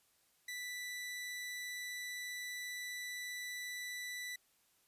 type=tone; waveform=sawtooth; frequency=1977 Hz; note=B6; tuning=1 cent sharp; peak=-38 dBFS; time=0.48-4.36 s; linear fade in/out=5 ms; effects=white hiss -73 dBFS RMS until 4.87 s + resampled to 32000 Hz